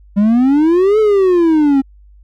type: exponential two-way sweep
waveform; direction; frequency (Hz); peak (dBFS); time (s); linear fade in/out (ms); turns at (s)
triangle; up then down; 197.4 to 440 to 266; -6; 0.16-1.82; 20; 0.99
effects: added 50 Hz sine -40 dBFS peak until 2.23 s